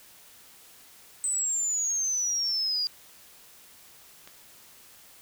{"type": "exponential sweep", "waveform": "sine", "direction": "down", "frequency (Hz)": [8140, 4800], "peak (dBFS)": -25, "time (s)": [1.24, 2.87], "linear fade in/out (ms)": 0}
{"type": "click", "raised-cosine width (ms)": 0.2, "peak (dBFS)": -28, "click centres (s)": 4.275}
{"effects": ["white hiss -53 dBFS RMS until 5.21 s"]}